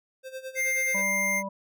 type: tone with tremolo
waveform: square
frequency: 523.3 Hz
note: C5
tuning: in tune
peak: -34 dBFS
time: 0.23-1.03 s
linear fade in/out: 50 ms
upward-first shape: sine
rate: 9.3 Hz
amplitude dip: 80%
type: tone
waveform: square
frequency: 2100 Hz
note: C7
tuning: 6 cents sharp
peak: -25 dBFS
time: 0.55-1.43 s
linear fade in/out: 50 ms
type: harmonic tone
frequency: 196 Hz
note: G3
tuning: in tune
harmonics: 1 / 3 / 5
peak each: -35 / -35 / -35 dBFS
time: 0.94-1.49 s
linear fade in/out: 10 ms
effects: none